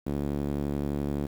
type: tone with band-pass filter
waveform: sawtooth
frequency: 71.7 Hz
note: D2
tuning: 41 cents flat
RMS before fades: -30 dBFS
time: 0.06-1.27 s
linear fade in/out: 10 ms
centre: 280 Hz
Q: 1.2
effects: 8-bit